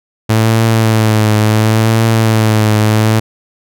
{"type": "tone with vibrato", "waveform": "sawtooth", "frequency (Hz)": 110, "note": "A2", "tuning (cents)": 0, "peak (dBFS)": -4, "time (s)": [0.29, 3.2], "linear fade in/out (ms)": 10, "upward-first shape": "triangle", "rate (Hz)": 0.71, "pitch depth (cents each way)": 51, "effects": []}